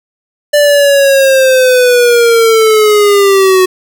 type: linear sweep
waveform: square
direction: down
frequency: 590 to 368.4 Hz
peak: -5 dBFS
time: 0.53-3.66 s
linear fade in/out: 10 ms
effects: none